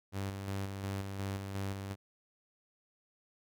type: tone with tremolo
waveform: sawtooth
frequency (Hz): 98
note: G2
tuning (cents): 0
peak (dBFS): -31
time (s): 0.12-1.96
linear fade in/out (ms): 50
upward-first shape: square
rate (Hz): 2.8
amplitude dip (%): 40
effects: none